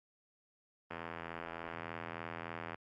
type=click train; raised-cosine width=0.5 ms; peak=-26 dBFS; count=154; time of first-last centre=0.91-2.745 s; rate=83.4 Hz; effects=high-pass 80 Hz 12 dB/octave + Opus 24 kbps